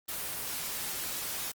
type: noise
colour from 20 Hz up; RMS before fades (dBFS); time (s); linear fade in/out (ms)
white; -36; 0.08-1.52; 10
effects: Opus 24 kbps